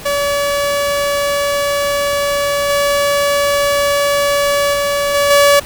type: tone with level steps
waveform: sawtooth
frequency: 571 Hz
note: D5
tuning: 49 cents flat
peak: -10 / -8 / -10 / -7 / -3 dBFS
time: 0.05-5.6 s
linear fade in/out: 10 ms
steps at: 2.69 / 4.73 / 5.14 / 5.3 s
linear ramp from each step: 10 ms
effects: pink hiss -32 dBFS RMS until 5.65 s